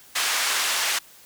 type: band-pass noise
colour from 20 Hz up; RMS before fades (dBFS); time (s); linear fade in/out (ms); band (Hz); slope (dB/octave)
pink; -24; 0.15-0.99; 10; 1300 to 10000; 12
effects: white hiss -50 dBFS RMS until 1.25 s